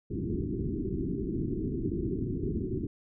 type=low-pass noise; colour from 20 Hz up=white; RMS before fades=-32 dBFS; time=0.1-2.87 s; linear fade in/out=10 ms; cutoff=400 Hz; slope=96 dB/octave; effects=none